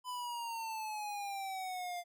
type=exponential sweep; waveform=square; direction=down; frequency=1007 to 696 Hz; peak=-39 dBFS; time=0.04-2.04 s; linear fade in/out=50 ms; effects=none